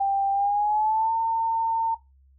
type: tone with pitch glide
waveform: sine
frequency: 789 to 906.3 Hz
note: G5 to A#5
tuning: +11 to -49 cents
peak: -20 dBFS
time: 0-1.95 s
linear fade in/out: 10 ms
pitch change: +240 cents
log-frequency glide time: 0.32-1.15 s
effects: noise-tail reverb RT60 0.2 s tail -17 dB re dry + added 67 Hz sine -54 dBFS peak until 2.38 s